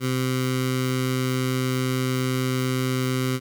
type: tone with notch filter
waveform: 15% pulse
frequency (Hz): 128.9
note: C3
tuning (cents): -26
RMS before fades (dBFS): -24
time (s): 0-3.4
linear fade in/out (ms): 50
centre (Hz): 670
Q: 0.91
effects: none